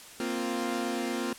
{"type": "chord", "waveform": "sawtooth", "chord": "Bb suspended second", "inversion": "none", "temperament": "equal", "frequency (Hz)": [233.1, 261.6, 349.2], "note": ["Bb3", "C4", "F4"], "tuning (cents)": [0, 0, 0], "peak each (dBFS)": -30, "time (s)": [0.2, 1.33], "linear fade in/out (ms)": 2, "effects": ["white hiss -48 dBFS RMS until 1.38 s", "low-pass 11000 Hz 12 dB/octave"]}